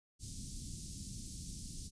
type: band-stop noise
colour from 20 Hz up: pink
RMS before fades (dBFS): -45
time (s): 0.19-1.91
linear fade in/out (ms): 50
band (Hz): 230 to 4900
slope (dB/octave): 24
effects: resampled to 22050 Hz